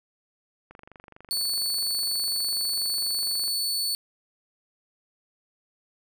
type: click train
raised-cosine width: 0.5 ms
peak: -31 dBFS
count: 68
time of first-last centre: 0.71-3.479 s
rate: 24.2 Hz
type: tone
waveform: sawtooth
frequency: 4454 Hz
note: C#8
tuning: 7 cents sharp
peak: -22 dBFS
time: 1.31-3.95 s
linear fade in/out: 0 ms
effects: none